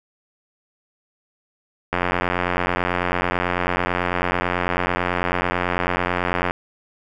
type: click train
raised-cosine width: 0.5 ms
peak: -5 dBFS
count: 409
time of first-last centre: 1.93-6.509 s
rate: 89.1 Hz
effects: none